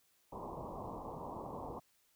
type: low-pass noise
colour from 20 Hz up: white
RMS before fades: -45 dBFS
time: 0.32-1.8 s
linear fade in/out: 10 ms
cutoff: 1100 Hz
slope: 96 dB/octave
effects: white hiss -73 dBFS RMS until 2.15 s